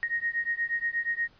sine beating tone pair, 1864.7 / 1873.1 Hz, A#6 / A#6, 0 / +8 cents, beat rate 8.4 Hz, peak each -30 dBFS, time 0.03-1.28 s, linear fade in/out 0 ms, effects pink hiss -60 dBFS RMS until 1.39 s + resampled to 11025 Hz

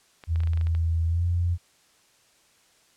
clicks, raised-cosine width 0.3 ms, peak -27 dBFS, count 10, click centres 0.238 / 0.359 / 0.404 / 0.435 / 0.473 / 0.534 / 0.574 / 0.612 / 0.67 / 0.75 s
sine tone with pitch glide, 82.41 to 86.81 Hz, E2 to F2, 0 to -10 cents, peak -21 dBFS, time 0.27-1.58 s, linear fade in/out 50 ms, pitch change +90 cents, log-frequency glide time 1.07-1.24 s
effects white hiss -61 dBFS RMS until 2.96 s + low-pass 9000 Hz 12 dB/octave

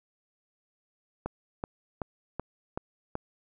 click train, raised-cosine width 1 ms, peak -18 dBFS, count 6, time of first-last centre 1.26-3.154 s, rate 2.64 Hz, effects none

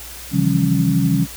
sine tone cluster, 134.5 / 159.2 / 171.3 / 195.3 / 275 Hz, C3 / D#3 / F3 / G3 / C#4, +48 / +40 / -33 / -6 / -14 cents, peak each -20 dBFS, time 0.31-1.27 s, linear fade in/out 50 ms, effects added 60 Hz sine -39 dBFS peak until 1.36 s + white hiss -35 dBFS RMS until 1.36 s

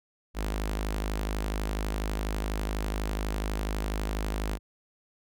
sawtooth tone with notch filter, 52.1 Hz, G#1, 6 cents sharp, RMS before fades -31 dBFS, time 0.34-4.59 s, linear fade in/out 50 ms, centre 110 Hz, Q 0.97, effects none

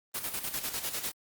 white noise with tremolo, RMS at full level -33 dBFS, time 0.14-1.12 s, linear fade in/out 10 ms, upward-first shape square, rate 10 Hz, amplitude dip 60%, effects Opus 32 kbps

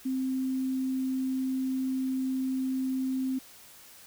sine tone, 261.6 Hz, C4, in tune, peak -27 dBFS, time 0.05-3.39 s, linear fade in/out 10 ms, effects white hiss -52 dBFS RMS until 4.06 s

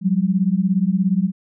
sine beating tone pair, 180.3 / 197.3 Hz, F#3 / G3, -45 / +11 cents, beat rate 17 Hz, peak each -18 dBFS, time 0.01-1.32 s, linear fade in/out 50 ms, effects none

